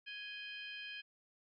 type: harmonic tone with a mistuned harmonic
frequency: 832 Hz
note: G#5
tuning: 3 cents sharp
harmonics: 2 / 3 / 4 / 5 / 6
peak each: -50 / -48 / -49 / -59 / -59 dBFS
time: 0.06-1.02 s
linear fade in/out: 20 ms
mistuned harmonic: 4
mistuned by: -100 cents
effects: none